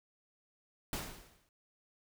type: noise with exponential decay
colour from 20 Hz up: pink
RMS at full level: -36 dBFS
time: 0.93-1.49 s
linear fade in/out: 1 ms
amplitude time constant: 120 ms
effects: none